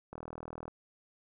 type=click train; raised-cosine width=1 ms; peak=-29 dBFS; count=23; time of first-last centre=0.13-0.68 s; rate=40 Hz; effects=none